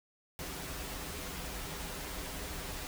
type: noise with comb filter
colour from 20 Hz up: pink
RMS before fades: -41 dBFS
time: 0.39-2.87 s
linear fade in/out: 0 ms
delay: 8.8 ms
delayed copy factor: -0.65
effects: none